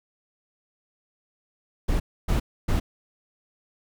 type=noise bursts; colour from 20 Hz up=brown; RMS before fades=-22 dBFS; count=3; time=1.88-2.8 s; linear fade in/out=10 ms; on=120 ms; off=280 ms; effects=none